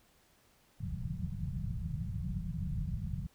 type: low-pass noise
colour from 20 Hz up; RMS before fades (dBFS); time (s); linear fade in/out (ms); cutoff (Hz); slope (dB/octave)
white; -37; 0.8-3.27; 5; 190; 96
effects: pink hiss -67 dBFS RMS until 3.34 s